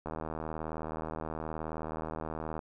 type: click train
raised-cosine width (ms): 1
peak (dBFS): -23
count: 201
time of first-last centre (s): 0.06-2.592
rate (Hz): 79
effects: none